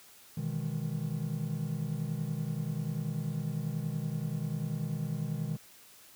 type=chord; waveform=triangle; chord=E major seventh; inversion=second; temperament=just; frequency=123.61 / 154.51 / 164.81 / 206 Hz; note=B2 / D#3 / E3 / G#3; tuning=+2 / -12 / 0 / -14 cents; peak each=-36 / -32 / -38 / -38 dBFS; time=0.37-5.57 s; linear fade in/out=5 ms; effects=white hiss -56 dBFS RMS until 6.15 s + high-pass 60 Hz 12 dB/octave